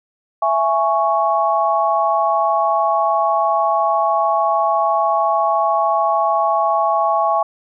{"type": "chord", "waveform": "sine", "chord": "C# minor", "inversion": "first", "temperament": "just", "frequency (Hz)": [665.2, 831.5, 1108.7], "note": ["E5", "G#5", "C#6"], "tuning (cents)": [16, 2, 0], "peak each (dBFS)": -18, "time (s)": [0.42, 7.43], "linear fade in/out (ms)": 5, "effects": []}